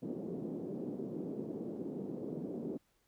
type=band-pass noise; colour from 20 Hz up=white; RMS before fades=-41 dBFS; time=0.02-2.78 s; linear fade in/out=10 ms; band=170 to 390 Hz; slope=24 dB/octave; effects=pink hiss -75 dBFS RMS until 3.07 s